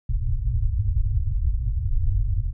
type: low-pass noise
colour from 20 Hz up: pink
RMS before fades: -22 dBFS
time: 0.09-2.53 s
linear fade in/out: 5 ms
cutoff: 120 Hz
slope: 96 dB/octave
effects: none